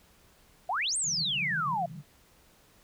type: exponential two-way sweep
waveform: sine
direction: up then down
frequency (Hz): 659.3 to 8870 to 659.3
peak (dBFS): -27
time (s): 0.69-1.86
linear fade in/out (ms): 5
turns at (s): 0.97
type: band-pass noise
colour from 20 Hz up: white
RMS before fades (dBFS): -41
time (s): 1.03-2.03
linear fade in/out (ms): 50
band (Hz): 130 to 190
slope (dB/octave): 96
effects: pink hiss -61 dBFS RMS until 2.83 s